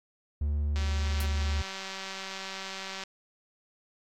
triangle tone, 73.42 Hz, D2, in tune, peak -24 dBFS, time 0.41-1.62 s, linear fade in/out 5 ms
click train, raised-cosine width 0.2 ms, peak -22 dBFS, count 438, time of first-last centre 0.76-3.036 s, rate 192 Hz
white noise with exponential decay, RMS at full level -33 dBFS, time 1.2-1.29 s, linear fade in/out 5 ms, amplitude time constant 18 ms
effects AAC 48 kbps

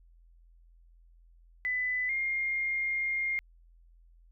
sine tone pair in turn, 2000 / 2123 Hz, B6 / C7, +21 / +25 cents, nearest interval minor second, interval 104 cents, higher second, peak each -28 dBFS, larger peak neither, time 1.65-2.09 / 2.09-3.39 s, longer second, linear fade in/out 0 ms, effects added 42 Hz sine -56 dBFS peak until 4.31 s

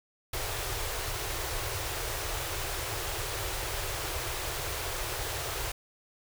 pink band-stop noise, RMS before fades -34 dBFS, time 0.33-5.72 s, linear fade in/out 5 ms, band 130 to 340 Hz, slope 48 dB/octave, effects none

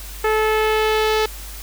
sawtooth tone with low-pass filter sweep, 433.8 Hz, A4, 25 cents flat, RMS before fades -18 dBFS, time 0.24-1.26 s, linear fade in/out 5 ms, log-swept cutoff 2000 to 4500 Hz, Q 1.4, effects added 50 Hz sine -33 dBFS peak until 1.62 s + white hiss -37 dBFS RMS until 1.62 s

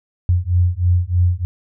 sine beating tone pair, 87.31 / 90.51 Hz, F2 / F#2, 0 / -38 cents, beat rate 3.2 Hz, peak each -16 dBFS, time 0.29-1.45 s, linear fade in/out 0 ms, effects none

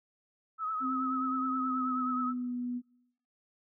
sine tone with vibrato, 1284 Hz, E6, 46 cents flat, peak -31 dBFS, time 0.58-2.34 s, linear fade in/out 50 ms, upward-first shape triangle, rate 9.4 Hz, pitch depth 56 cents each way
sine tone with pitch glide, 261.6 to 245.5 Hz, C4 to B3, 0 to -10 cents, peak -32 dBFS, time 0.8-2.82 s, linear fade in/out 50 ms, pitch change -110 cents, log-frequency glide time 1.52-2.54 s
effects noise-tail reverb RT60 0.9 s tail -24 dB re dry

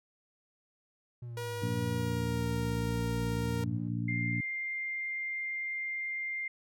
triangle exponential two-way sweep, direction down then up, 122.7 to 56 to 122.7 Hz, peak -37 dBFS, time 1.22-3.89 s, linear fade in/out 5 ms, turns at 3.21 s
sawtooth tone with pitch glide, 479.3 to 465.7 Hz, A#4 to A#4, +48 to -2 cents, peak -33 dBFS, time 1.37-3.64 s, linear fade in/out 2 ms, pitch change -50 cents, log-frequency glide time 1.88-2.46 s
harmonic tone, 58.27 Hz, A#1, in tune, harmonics 2 / 3 / 4 / 5, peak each -33 / -37 / -39 / -40 dBFS, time 1.62-4.41 s, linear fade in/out 5 ms
sine tone, 2103 Hz, C7, 8 cents sharp, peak -33 dBFS, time 4.08-6.48 s, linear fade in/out 5 ms
effects none

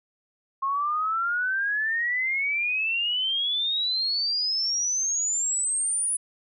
sine exponential sweep, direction up, 1073 to 9956 Hz, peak -23 dBFS, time 0.62-6.17 s, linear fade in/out 10 ms, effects none

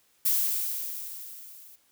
violet noise with level ramp, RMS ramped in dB -23 to -51 dBFS, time 0.25-1.76 s, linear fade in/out 10 ms, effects white hiss -66 dBFS RMS until 1.91 s

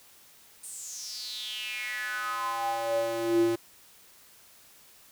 square tone with high-pass filter sweep, 114.9 Hz, A#2, 25 cents flat, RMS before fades -31 dBFS, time 0.63-3.56 s, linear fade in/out 10 ms, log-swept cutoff 9100 to 280 Hz, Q 6.6, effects white hiss -56 dBFS RMS until 5.11 s

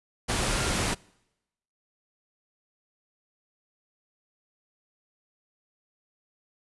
sine tone in noise, 1396.9 Hz, F6, in tune, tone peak -37 dBFS, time 0.49-0.75 s, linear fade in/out 20 ms, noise pink, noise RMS -27 dBFS, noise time 0.28-0.95 s, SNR -13 dB, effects noise-tail reverb RT60 0.9 s tail -25 dB re dry + resampled to 24000 Hz

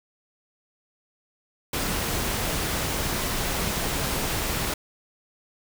pink noise, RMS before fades -27 dBFS, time 1.73-4.74 s, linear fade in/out 5 ms, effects none

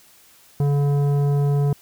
triangle tone with tanh clipping, 142.9 Hz, D3, 47 cents flat, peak -18 dBFS, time 0.6-1.73 s, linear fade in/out 2 ms, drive 16 dB, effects white hiss -52 dBFS RMS until 1.81 s

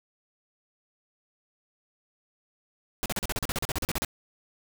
pink noise bursts, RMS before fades -29 dBFS, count 16, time 3.03-4.048 s, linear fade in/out 0 ms, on 28 ms, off 38 ms, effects none

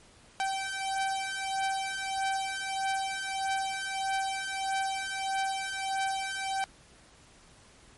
sawtooth beating tone pair, 774 / 775.6 Hz, G5 / G5, -22 / -19 cents, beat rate 1.6 Hz, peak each -29 dBFS, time 0.4-6.64 s, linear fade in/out 0 ms, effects pink hiss -57 dBFS RMS until 7.97 s + MP3 48 kbps

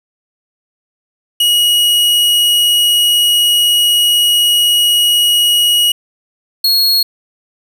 45% pulse tone pair in turn, 2901 / 4313 Hz, F#7 / C#8, -35 / -48 cents, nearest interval perfect fifth, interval 687 cents, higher second, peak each -8 dBFS, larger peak neither, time 1.4-5.92 / 6.64-7.03 s, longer first, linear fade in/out 5 ms, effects none

